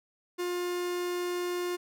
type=tone; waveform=45% pulse; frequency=354.9 Hz; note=F4; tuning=28 cents sharp; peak=-30 dBFS; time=0.38-1.77 s; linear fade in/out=20 ms; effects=none